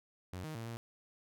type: tone with pitch steps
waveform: sawtooth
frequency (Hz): 91.4 / 156.1 / 114 / 116.3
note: F#2 / D#3 / A#2 / A#2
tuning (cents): -21 / +6 / -38 / -4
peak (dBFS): -37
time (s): 0.33-0.77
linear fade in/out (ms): 0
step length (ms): 110
effects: none